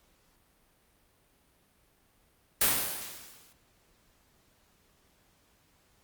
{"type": "noise with exponential decay", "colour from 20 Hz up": "white", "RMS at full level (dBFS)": -22, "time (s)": [2.61, 3.53], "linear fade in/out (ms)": 5, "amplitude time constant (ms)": 200, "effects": ["pink hiss -67 dBFS RMS until 6.03 s", "Opus 48 kbps"]}